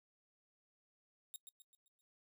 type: tone with echo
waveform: 5% pulse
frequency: 3729 Hz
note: A#7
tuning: in tune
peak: -37 dBFS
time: 1.34-1.36 s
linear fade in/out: 0 ms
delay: 130 ms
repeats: 5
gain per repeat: -7 dB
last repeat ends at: 2.01 s
effects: noise-tail reverb RT60 0.1 s tail -24 dB re dry